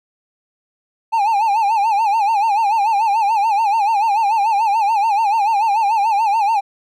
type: tone with vibrato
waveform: triangle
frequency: 852 Hz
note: G#5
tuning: 44 cents sharp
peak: -11 dBFS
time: 1.12-6.61 s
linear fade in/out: 20 ms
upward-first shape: sine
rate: 6.9 Hz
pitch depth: 130 cents each way
effects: none